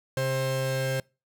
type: tone pair together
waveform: 45% pulse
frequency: 132.39 / 530 Hz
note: C3 / C5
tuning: +21 / +22 cents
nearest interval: 2 octaves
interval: 2401 cents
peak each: -28 dBFS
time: 0.17-1 s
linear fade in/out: 2 ms
effects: noise-tail reverb RT60 0.3 s tail -26 dB re dry